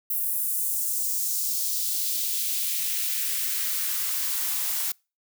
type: noise with high-pass filter sweep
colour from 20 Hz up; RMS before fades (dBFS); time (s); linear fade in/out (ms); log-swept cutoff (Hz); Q
blue; -27; 0.1-4.92; 5; 12000 to 720; 1.3
effects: noise-tail reverb RT60 0.3 s tail -26 dB re dry